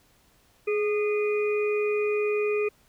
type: harmonic tone with a mistuned harmonic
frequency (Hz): 409.8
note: G#4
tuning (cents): -23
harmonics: 1 / 3 / 5 / 6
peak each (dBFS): -23 / -38 / -42 / -33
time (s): 0.67-2.69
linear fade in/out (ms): 10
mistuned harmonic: 1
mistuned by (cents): +40
effects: pink hiss -62 dBFS RMS until 2.88 s